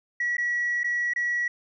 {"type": "tone with dropouts", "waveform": "sine", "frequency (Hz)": 1929, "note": "B6", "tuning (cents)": -41, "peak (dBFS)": -22, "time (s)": [0.2, 1.48], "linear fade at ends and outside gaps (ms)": 5, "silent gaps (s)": [[0.369, 0.381], [0.834, 0.842], [1.136, 1.16]], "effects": ["tanh soft clip ceiling -20 dBFS"]}